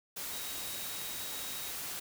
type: tone in noise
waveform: sine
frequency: 3800 Hz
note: A#7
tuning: 33 cents sharp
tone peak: -47 dBFS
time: 0.31-1.71 s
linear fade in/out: 10 ms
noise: white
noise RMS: -40 dBFS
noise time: 0.16-2 s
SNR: -10 dB
effects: none